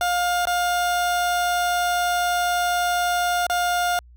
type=tone with dropouts; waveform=30% pulse; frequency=708 Hz; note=F5; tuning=23 cents sharp; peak=-17 dBFS; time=0.01-3.99 s; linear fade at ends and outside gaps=1 ms; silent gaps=0.454-0.471 / 3.467-3.498 s; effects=added 60 Hz sine -45 dBFS peak until 4.16 s